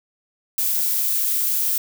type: noise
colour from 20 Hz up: violet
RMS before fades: -21 dBFS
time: 0.58-1.78 s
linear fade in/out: 2 ms
effects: none